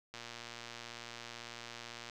click train, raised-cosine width 0.2 ms, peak -28 dBFS, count 232, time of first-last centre 0.14-2.098 s, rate 118 Hz, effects none

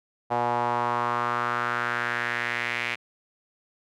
sawtooth tone with band-pass filter sweep, 120 Hz, B2, 49 cents flat, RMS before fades -27 dBFS, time 0.3-2.96 s, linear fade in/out 20 ms, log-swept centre 800 to 2300 Hz, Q 3.2, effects none

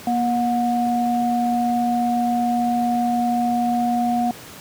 sine tone pair together, 237.8 / 725 Hz, A#3 / F#5, +35 / -35 cents, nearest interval octave + perfect fifth, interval 1930 cents, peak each -20 dBFS, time 0.07-4.31 s, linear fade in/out 2 ms, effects pink hiss -39 dBFS RMS until 4.6 s + high-pass 100 Hz 12 dB/octave

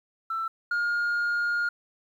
sine tone pair in turn, 1333 / 1419.9 Hz, E6 / F6, +19 / +28 cents, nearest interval minor second, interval 109 cents, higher second, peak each -26 / -21 dBFS, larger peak second, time 0.3-0.48 / 0.71-1.69 s, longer second, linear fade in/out 5 ms, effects tanh soft clip ceiling -23 dBFS + 10-bit

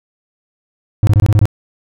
triangle tone bursts, 104.2 Hz, G#2, 6 cents sharp, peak -4 dBFS, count 7, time 1.03-1.455 s, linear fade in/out 0 ms, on 41 ms, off 23 ms, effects none

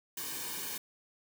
white noise with comb filter, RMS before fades -39 dBFS, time 0.17-0.78 s, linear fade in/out 5 ms, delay 1.5 ms, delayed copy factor -0.8, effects none

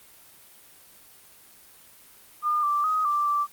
sine tone with pitch steps, 1210 / 1173 / 1256 / 1176 / 1169 Hz, D#6 / D6 / D#6 / D6 / D6, -49 / -2 / +16 / +2 / -8 cents, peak -21 dBFS, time 2.42-3.47 s, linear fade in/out 50 ms, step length 210 ms, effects white hiss -52 dBFS RMS until 3.52 s + Opus 32 kbps

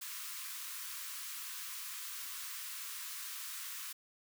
white high-pass noise, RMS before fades -44 dBFS, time 0.01-3.93 s, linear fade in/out 10 ms, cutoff 1000 Hz, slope 96 dB/octave, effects none

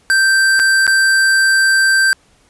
square tone with dropouts, 1565 Hz, G6, 3 cents flat, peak -10 dBFS, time 0.1-2.13 s, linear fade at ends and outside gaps 0 ms, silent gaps 0.593-0.598 / 0.867-0.877 s, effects pink hiss -53 dBFS RMS until 2.49 s + resampled to 24000 Hz

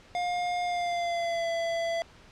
square tone with pitch glide, 710 to 670.2 Hz, F5 to E5, +28 to +29 cents, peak -28 dBFS, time 0.15-2.02 s, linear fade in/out 0 ms, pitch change -99 cents, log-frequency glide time 0.64-1.48 s, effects pink hiss -54 dBFS RMS until 2.31 s + low-pass 5000 Hz 12 dB/octave

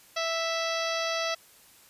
harmonic tone, 659 Hz, E5, 1 cent flat, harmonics 1 / 2 / 3 / 4 / 5 / 6 / 7 / 8 / 9, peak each -31 / -34 / -36 / -37 / -38 / -39 / -39 / -40 / -41 dBFS, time 0.16-1.35 s, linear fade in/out 10 ms, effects white hiss -56 dBFS RMS until 1.89 s + resampled to 32000 Hz

